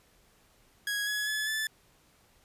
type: tone with pitch steps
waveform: sawtooth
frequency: 1658 / 1687 / 1716.5 / 1746.5 Hz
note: G#6 / G#6 / A6 / A6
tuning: -3 / +27 / -43 / -13 cents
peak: -26 dBFS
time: 0.87-1.67 s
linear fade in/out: 2 ms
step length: 200 ms
effects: pink hiss -64 dBFS RMS until 2.44 s + resampled to 32000 Hz